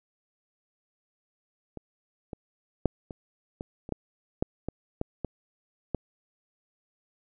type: clicks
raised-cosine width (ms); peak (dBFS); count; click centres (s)
2; -25 / -23 / -8 / -25 / -21 / -26 / -15 / -11 / -18 / -15 / -17 / -14; 12; 1.773 / 2.332 / 2.857 / 3.108 / 3.609 / 3.891 / 3.923 / 4.425 / 4.686 / 5.014 / 5.247 / 5.947
effects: none